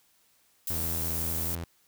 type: noise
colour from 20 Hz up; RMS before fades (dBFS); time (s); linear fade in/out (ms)
violet; -32; 0.67-1.55; 2
type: tone with pitch glide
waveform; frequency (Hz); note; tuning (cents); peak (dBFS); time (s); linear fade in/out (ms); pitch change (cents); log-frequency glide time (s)
sawtooth; 82.41 to 84.34; E2 to E2; 0 to +40; -30; 0.7-1.64; 0; +40; 1.4-1.46
effects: white hiss -66 dBFS RMS until 1.87 s